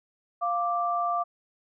sine tone pair together, 698.5 / 1174.7 Hz, F5 / D6, 0 / 0 cents, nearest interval major sixth, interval 900 cents, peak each -27 dBFS, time 0.41-1.24 s, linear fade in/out 20 ms, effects none

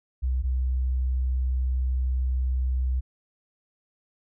sine tone pair in turn, 63.8 / 63.8 Hz, C2 / C2, -43 / -43 cents, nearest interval unison, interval 0 cents, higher neither, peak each -22 dBFS, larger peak neither, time 0.22-0.43 / 0.43-3.01 s, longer second, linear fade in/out 20 ms, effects none

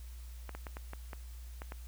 clicks, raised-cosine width 0.5 ms, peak -28 dBFS, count 8, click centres 0.493 / 0.55 / 0.668 / 0.769 / 0.934 / 1.132 / 1.619 / 1.721 s, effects added 60 Hz sine -44 dBFS peak until 1.87 s + white hiss -60 dBFS RMS until 1.87 s

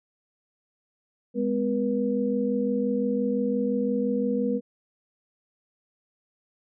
sine tone cluster, 206.6 / 252.4 / 481 Hz, G#3 / B3 / B4, -9 / +38 / -46 cents, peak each -27 dBFS, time 1.34-4.61 s, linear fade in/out 50 ms, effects none

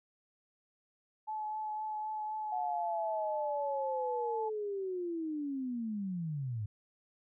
sine tone with vibrato, 859 Hz, A5, 42 cents flat, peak -35 dBFS, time 1.27-4.5 s, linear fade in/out 20 ms, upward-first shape triangle, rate 3.9 Hz, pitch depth 16 cents each way
sine linear sweep, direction down, 741 to 100 Hz, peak -34 dBFS, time 2.52-6.66 s, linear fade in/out 5 ms
effects none

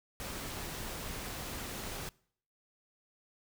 pink noise, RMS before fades -41 dBFS, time 0.2-2.09 s, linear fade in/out 0 ms, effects noise-tail reverb RT60 0.6 s tail -24 dB re dry

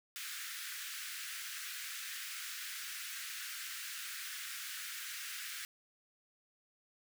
pink high-pass noise, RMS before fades -44 dBFS, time 0.16-5.65 s, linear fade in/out 0 ms, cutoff 1400 Hz, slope 48 dB/octave, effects none

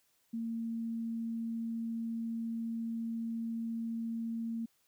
sine tone, 228.6 Hz, A#3, 34 cents flat, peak -34 dBFS, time 0.33-4.66 s, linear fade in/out 10 ms, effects white hiss -73 dBFS RMS until 4.87 s

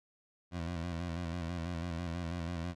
20% pulse tone with vibrato, 85.4 Hz, F2, 38 cents flat, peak -31 dBFS, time 0.51-2.75 s, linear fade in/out 50 ms, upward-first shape square, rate 6.1 Hz, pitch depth 56 cents each way, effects low-pass 6000 Hz 12 dB/octave

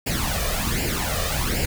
pink noise with flanger, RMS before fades -24 dBFS, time 0.06-1.66 s, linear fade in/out 10 ms, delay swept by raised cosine 0.4 to 1.7 ms, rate 1.3 Hz, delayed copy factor +0.7, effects none

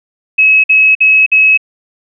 sine tone bursts, 2569 Hz, E7, 45 cents flat, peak -4 dBFS, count 4, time 0.38-1.576 s, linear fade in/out 10 ms, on 260 ms, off 52 ms, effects none

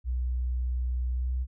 sine tone with pitch glide, 62 to 63.23 Hz, B1 to B1, +7 to +41 cents, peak -26 dBFS, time 0.04-1.47 s, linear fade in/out 50 ms, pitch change +34 cents, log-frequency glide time 1.13-1.33 s, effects none

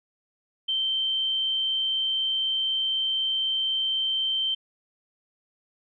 sine tone, 3118 Hz, G7, 10 cents flat, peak -23 dBFS, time 0.68-4.55 s, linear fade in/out 10 ms, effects none

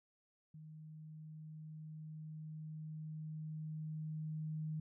sine tone with level ramp, 155.56 Hz, D#3, in tune, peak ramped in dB -51 to -38 dBFS, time 0.54-4.8 s, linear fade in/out 5 ms, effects none

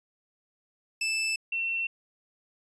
sawtooth / sine tone pair in turn, 2637 / 2706 Hz, E7 / E7, 0 / +45 cents, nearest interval unison, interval 45 cents, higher second, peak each -23 / -27 dBFS, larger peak first, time 1.01-1.36 / 1.52-1.87 s, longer neither, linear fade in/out 5 ms, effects resampled to 22050 Hz

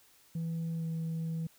sine tone with pitch glide, 164.81 to 162.92 Hz, E3 to E3, 0 to -20 cents, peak -30 dBFS, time 0.35-1.47 s, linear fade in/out 5 ms, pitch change -20 cents, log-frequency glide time 0.75-0.86 s, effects tanh soft clip ceiling -31 dBFS + white hiss -63 dBFS RMS until 1.58 s

